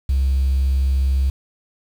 triangle tone, 66.8 Hz, C2, 36 cents sharp, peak -11 dBFS, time 0.09-1.3 s, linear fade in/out 5 ms, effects tanh soft clip ceiling -12 dBFS + 7-bit

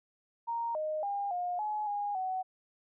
sine tone with pitch steps, 931 / 618 / 805 / 713 / 847 / 819 / 749 Hz, A#5 / D#5 / G5 / F5 / G#5 / G#5 / F#5, -2 / -12 / +46 / +36 / +34 / -24 / +21 cents, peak -31 dBFS, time 0.47-2.43 s, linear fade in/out 20 ms, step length 280 ms, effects none

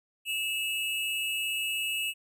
square tone pair together, 2637 / 2874 Hz, E7 / F7, 0 / +49 cents, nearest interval minor second, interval 149 cents, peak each -32 / -33 dBFS, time 0.25-2.14 s, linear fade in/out 50 ms, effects none

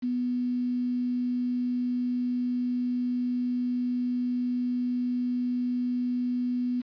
sine tone with quantisation, 246.9 Hz, B3, in tune, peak -25 dBFS, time 0.02-6.82 s, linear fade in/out 20 ms, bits 8, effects resampled to 11025 Hz

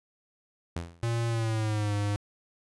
sawtooth tone with exponential decay, 84.9 Hz, F2, 48 cents flat, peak -25 dBFS, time 0.76-1.07 s, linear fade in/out 5 ms, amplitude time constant 66 ms
square tone with pitch glide, 116.54 to 102.63 Hz, A#2 to G#2, 0 to -20 cents, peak -27 dBFS, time 1.03-2.16 s, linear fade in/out 0 ms, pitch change -220 cents, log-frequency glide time 1.28-1.94 s
effects resampled to 24000 Hz

